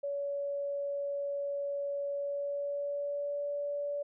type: tone with pitch glide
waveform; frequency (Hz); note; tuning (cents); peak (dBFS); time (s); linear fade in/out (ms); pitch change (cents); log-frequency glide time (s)
sine; 566 to 575.6; C#5 to D5; +36 to -35; -32; 0.03-4.03; 10; +29; 2.1-3.45
effects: none